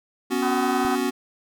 square chord, B suspended second, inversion none, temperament equal, 246.9 / 277.2 / 370 Hz, B3 / C#4 / F#4, 0 / 0 / 0 cents, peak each -27 dBFS, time 0.3-1.11 s, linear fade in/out 20 ms
harmonic tone, 252.7 Hz, B3, 40 cents sharp, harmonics 3 / 4 / 5 / 6, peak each -26 / -33 / -30 / -35 dBFS, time 0.42-0.96 s, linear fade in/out 10 ms
click, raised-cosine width 5 ms, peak -25 dBFS, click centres 0.85 s
effects none

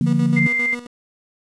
sine chord, Bb major, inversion first, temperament equal with one note detuned, 147.43 / 174.61 / 233.1 Hz, D3 / F3 / Bb3, +7 / 0 / 0 cents, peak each -19 dBFS, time 0.01-0.47 s, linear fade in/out 2 ms
30% pulse tone with tremolo, 241.9 Hz, B3, 36 cents flat, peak -25 dBFS, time 0.06-0.87 s, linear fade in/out 10 ms, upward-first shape square, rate 7.5 Hz, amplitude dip 65%
sine tone, 2093 Hz, C7, in tune, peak -17 dBFS, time 0.36-0.75 s, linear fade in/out 10 ms
effects resampled to 22050 Hz + 8-bit

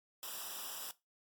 white noise with comb filter, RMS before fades -44 dBFS, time 0.23-0.91 s, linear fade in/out 0 ms, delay 0.46 ms, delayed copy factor -0.85, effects noise-tail reverb RT60 0.2 s tail -17 dB re dry + MP3 96 kbps

